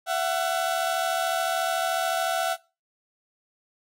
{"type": "tone pair together", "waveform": "30% pulse", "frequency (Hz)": [672.2, 746], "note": ["E5", "F#5"], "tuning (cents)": [34, 14], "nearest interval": "major second", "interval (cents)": 180, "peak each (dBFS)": -24, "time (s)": [0.06, 2.57], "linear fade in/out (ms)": 50, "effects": ["noise-tail reverb RT60 0.3 s tail -22 dB re dry", "AAC 48 kbps"]}